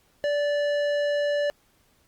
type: tone with tanh clipping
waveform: sine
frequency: 582 Hz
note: D5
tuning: 16 cents flat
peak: -24 dBFS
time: 0.24-1.5 s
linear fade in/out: 0 ms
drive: 14 dB
effects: pink hiss -64 dBFS RMS until 2.07 s + Opus 48 kbps